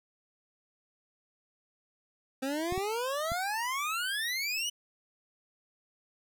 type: exponential sweep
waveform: 25% pulse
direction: up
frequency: 259.1 to 2999 Hz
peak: -27 dBFS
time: 2.42-4.7 s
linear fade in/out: 10 ms
type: clicks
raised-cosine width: 5 ms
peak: -26 dBFS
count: 3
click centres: 2.724 / 2.778 / 3.319 s
effects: none